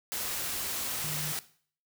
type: tone in noise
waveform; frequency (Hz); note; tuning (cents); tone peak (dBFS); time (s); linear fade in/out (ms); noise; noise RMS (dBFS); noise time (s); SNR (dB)
sine; 151.3; D#3; -48; -37; 1.04-1.32; 0; white; -34; 0.12-1.39; -6
effects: noise-tail reverb RT60 0.5 s tail -17 dB re dry